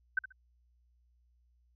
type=tone with echo; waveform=sine; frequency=1531 Hz; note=G6; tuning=41 cents flat; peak=-25 dBFS; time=0.17-0.19 s; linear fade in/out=5 ms; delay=67 ms; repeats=2; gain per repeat=-13 dB; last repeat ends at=0.324 s; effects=added 60 Hz sine -66 dBFS peak until 1.75 s